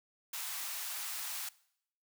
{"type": "high-pass noise", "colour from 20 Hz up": "white", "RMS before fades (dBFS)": -40, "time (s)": [0.33, 1.49], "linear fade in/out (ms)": 5, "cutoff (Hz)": 770, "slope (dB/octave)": 24, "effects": ["noise-tail reverb RT60 0.7 s tail -21 dB re dry"]}